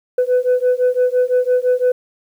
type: beating tone pair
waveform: sine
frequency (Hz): 497.2 / 503.1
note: B4 / B4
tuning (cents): +12 / +32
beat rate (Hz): 5.9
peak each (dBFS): -14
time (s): 0.18-1.92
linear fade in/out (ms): 5
effects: tanh soft clip ceiling -9 dBFS + 8-bit